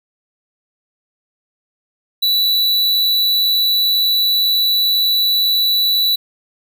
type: tone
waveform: square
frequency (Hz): 3951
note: B7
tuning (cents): 0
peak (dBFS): -13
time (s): 2.22-6.16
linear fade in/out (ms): 10
effects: none